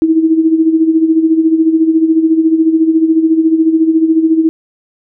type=tone with tremolo; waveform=sine; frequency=321.8 Hz; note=E4; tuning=42 cents flat; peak=-4 dBFS; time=0.02-4.49 s; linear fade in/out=0 ms; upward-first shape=sine; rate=14 Hz; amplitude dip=65%; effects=none